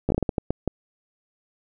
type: slowing click train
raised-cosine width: 2 ms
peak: -9 dBFS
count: 10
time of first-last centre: 0.09-0.677 s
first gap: 13 ms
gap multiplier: 1.38
effects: none